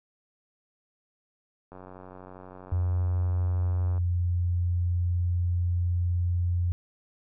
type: click train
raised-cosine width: 1 ms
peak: -31 dBFS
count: 210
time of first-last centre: 1.72-3.979 s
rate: 92.5 Hz
type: tone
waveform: sine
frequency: 87.9 Hz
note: F2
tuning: 12 cents sharp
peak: -23 dBFS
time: 2.72-6.72 s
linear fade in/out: 0 ms
effects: none